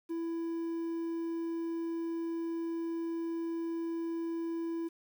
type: tone with quantisation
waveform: triangle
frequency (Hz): 332.5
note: E4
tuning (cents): +15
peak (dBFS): -31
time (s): 0.09-4.89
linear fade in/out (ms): 20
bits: 10
effects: none